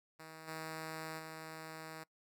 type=tone with level steps; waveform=5% pulse; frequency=159.3 Hz; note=D#3; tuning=41 cents sharp; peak=-39 / -31 / -35 dBFS; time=0.19-2.04 s; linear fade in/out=10 ms; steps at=0.47 / 1.18 s; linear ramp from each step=20 ms; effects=noise-tail reverb RT60 0.1 s tail -23 dB re dry